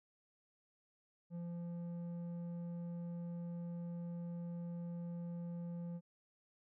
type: tone with low-pass filter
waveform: square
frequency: 172 Hz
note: F3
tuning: 26 cents flat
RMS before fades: -44 dBFS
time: 1.3-6.01 s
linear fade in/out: 50 ms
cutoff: 450 Hz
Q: 0.72
effects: none